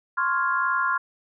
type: chord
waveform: sine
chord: Db major seventh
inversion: third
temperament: equal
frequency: 1046.5 / 1108.7 / 1396.9 / 1661.2 Hz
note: C6 / Db6 / F6 / Ab6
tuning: 0 / 0 / 0 / 0 cents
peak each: -25 / -30 / -24 / -30 dBFS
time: 0.17-0.98 s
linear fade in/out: 10 ms
effects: none